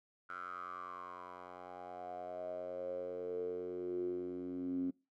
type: tone with band-pass filter sweep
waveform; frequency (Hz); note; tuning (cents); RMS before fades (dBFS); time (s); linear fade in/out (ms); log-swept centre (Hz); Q
10% pulse; 89.9; F#2; -49; -42; 0.29-4.91; 10; 1400 to 260; 9.5
effects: noise-tail reverb RT60 0.3 s tail -25 dB re dry